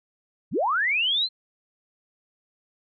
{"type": "linear sweep", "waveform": "sine", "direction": "up", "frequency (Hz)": [93.7, 4200], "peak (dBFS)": -20, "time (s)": [0.51, 1.29], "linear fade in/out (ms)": 50, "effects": ["MP3 96 kbps"]}